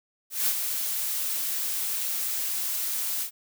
blue noise with ADSR envelope, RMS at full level -23 dBFS, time 0.3-3.31 s, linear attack 180 ms, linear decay 52 ms, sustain -6 dB, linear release 89 ms, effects none

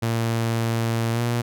sawtooth tone with pitch glide, 114.9 to 119.02 Hz, A#2 to A#2, -25 to +36 cents, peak -17 dBFS, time 0.02-1.42 s, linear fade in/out 10 ms, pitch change +61 cents, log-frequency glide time 1.12-1.21 s, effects none

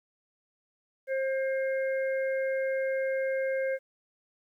harmonic tone, 532 Hz, C5, 29 cents sharp, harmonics 1 / 3 / 4, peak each -27 / -38 / -40 dBFS, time 1.07-3.79 s, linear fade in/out 50 ms, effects 11-bit

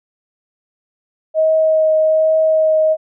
sine tone with vibrato, 631 Hz, D#5, 24 cents sharp, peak -10 dBFS, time 1.34-2.97 s, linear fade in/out 50 ms, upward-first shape triangle, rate 1.2 Hz, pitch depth 12 cents each way, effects none

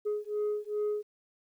sine beating tone pair, 418 / 420.5 Hz, G#4 / G#4, +11 / +22 cents, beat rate 2.5 Hz, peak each -31 dBFS, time 0.05-1.03 s, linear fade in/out 20 ms, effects tanh soft clip ceiling -26 dBFS + 11-bit

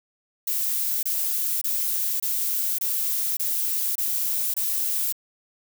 violet noise bursts, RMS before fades -25 dBFS, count 8, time 0.47-5.125 s, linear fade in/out 5 ms, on 560 ms, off 25 ms, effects none

